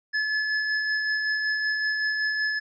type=tone with tremolo; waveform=square; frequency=1719 Hz; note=A6; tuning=41 cents flat; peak=-23 dBFS; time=0.13-2.6 s; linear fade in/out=20 ms; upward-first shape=sine; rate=5.3 Hz; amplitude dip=30%; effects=resampled to 16000 Hz